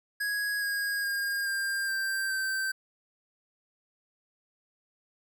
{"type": "tone with pitch steps", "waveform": "square", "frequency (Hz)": [1661.2, 1639.3, 1617.6, 1596.3, 1575.2, 1554.4], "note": ["G#6", "G#6", "G#6", "G6", "G6", "G6"], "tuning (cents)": [0, -23, -46, 31, 8, -15], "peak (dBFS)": -29, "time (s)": [0.2, 2.72], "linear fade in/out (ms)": 10, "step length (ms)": 420, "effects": []}